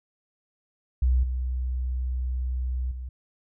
sine tone with level steps, 63 Hz, B1, 35 cents sharp, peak -18 / -25 / -32 dBFS, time 1.02-3.09 s, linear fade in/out 5 ms, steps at 1.23 / 2.91 s, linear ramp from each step 5 ms, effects none

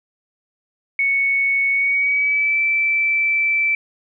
sine tone with pitch glide, 2217 to 2326 Hz, C#7 to D7, 0 to -17 cents, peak -15 dBFS, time 0.99-3.75 s, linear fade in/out 2 ms, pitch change +83 cents, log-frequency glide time 1.71-2.6 s, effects none

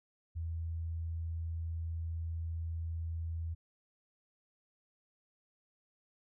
sine tone, 82.41 Hz, E2, in tune, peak -35 dBFS, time 0.35-3.55 s, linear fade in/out 20 ms, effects none

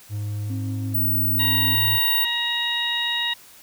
triangle tone with pitch glide, 103.83 to 105.52 Hz, G#2 to G#2, 0 to +28 cents, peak -23 dBFS, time 0.09-2 s, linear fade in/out 50 ms, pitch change +28 cents, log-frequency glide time 0.4-0.85 s
sine tone with tremolo, 265.6 Hz, C4, 26 cents sharp, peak -29 dBFS, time 0.5-1.75 s, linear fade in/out 0 ms, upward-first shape triangle, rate 6.1 Hz, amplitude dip 35%
sine tone, 15870 Hz, B9, 7 cents sharp, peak -19 dBFS, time 0.94-2.25 s, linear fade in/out 10 ms
harmonic tone, 947 Hz, A#5, 27 cents sharp, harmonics 1 / 2 / 3 / 4, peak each -33 / -27 / -28 / -24 dBFS, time 1.39-3.34 s, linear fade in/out 10 ms
effects white hiss -48 dBFS RMS until 3.62 s

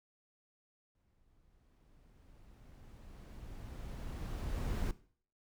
brown noise with exponential growth, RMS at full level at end -34 dBFS, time 0.95-4.91 s, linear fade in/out 2 ms, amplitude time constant 860 ms, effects noise-tail reverb RT60 0.5 s tail -18 dB re dry

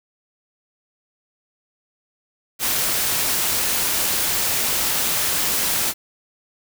white noise, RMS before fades -21 dBFS, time 2.59-5.94 s, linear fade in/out 50 ms, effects none

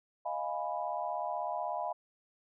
sine chord, F half-diminished seventh, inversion third, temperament equal, 622.3 / 698.5 / 830.6 / 987.8 Hz, Eb5 / F5 / Ab5 / Cb6, 0 / 0 / 0 / 0 cents, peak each -39 / -37 / -39 / -39 dBFS, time 0.25-1.93 s, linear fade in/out 10 ms, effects none

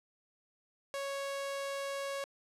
sawtooth tone, 554 Hz, C#5, 1 cent flat, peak -32 dBFS, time 0.94-2.24 s, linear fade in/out 0 ms, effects low-pass 11000 Hz 12 dB/octave + 12-bit

